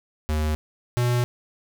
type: tone pair in turn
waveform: square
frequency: 76.8 / 121.91 Hz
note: D#2 / B2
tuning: -22 / -22 cents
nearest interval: minor sixth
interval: 800 cents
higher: second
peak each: -22 / -20 dBFS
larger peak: second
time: 0.29-0.55 / 0.97-1.24 s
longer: second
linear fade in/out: 0 ms
effects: none